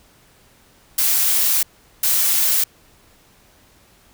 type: noise bursts at uneven times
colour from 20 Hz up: blue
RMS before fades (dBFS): -17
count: 2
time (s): 0.98-1.63 / 2.03-2.64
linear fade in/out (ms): 5
effects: pink hiss -53 dBFS RMS until 4.13 s